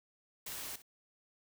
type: noise with echo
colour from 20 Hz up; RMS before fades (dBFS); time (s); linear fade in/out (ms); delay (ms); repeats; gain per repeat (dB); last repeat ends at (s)
white; -43; 0.46-0.76; 5; 61; 1; -15; 0.821
effects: none